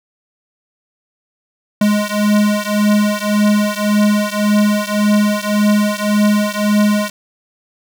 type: beating tone pair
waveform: square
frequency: 207.7 / 209.5 Hz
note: G#3 / G#3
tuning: 0 / +15 cents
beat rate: 1.8 Hz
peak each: -15 / -16 dBFS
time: 1.81-7.1 s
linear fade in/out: 5 ms
effects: none